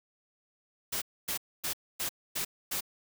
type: noise bursts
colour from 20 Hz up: white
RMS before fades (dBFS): -33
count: 6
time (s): 0.92-2.808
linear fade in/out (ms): 10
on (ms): 98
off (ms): 260
effects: none